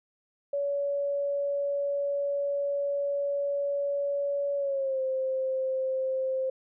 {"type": "tone with pitch glide", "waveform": "sine", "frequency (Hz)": [566, 525.1], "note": ["C#5", "C5"], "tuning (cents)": [36, 6], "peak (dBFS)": -26, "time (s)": [0.53, 6.5], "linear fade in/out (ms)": 5, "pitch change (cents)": -130, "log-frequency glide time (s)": [4.56, 5.01], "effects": []}